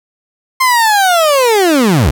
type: linear sweep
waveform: 30% pulse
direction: down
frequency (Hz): 1057 to 52.3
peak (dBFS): -5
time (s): 0.6-2.11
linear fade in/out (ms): 10
effects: none